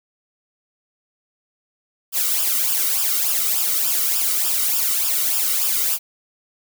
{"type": "noise with flanger", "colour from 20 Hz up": "blue", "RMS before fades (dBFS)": -20, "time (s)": [2.12, 5.99], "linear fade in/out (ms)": 50, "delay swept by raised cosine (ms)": [0.48, 1.21], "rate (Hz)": 3.4, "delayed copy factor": -0.75, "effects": []}